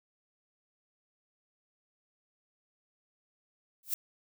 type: noise with exponential growth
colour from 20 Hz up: violet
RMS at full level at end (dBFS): -27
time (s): 3.83-3.94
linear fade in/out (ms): 2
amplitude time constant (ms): 23
effects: none